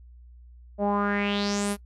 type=tone with low-pass filter sweep; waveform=sawtooth; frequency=203.1 Hz; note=G#3; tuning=38 cents flat; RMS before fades=-26 dBFS; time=0.78-1.77 s; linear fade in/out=50 ms; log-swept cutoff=610 to 12000 Hz; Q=4.8; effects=noise-tail reverb RT60 0.1 s tail -22 dB re dry + added 60 Hz sine -46 dBFS peak until 1.85 s